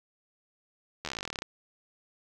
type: slowing click train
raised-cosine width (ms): 0.2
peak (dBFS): -17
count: 19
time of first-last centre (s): 1.05-1.421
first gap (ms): 12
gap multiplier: 1.06
effects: none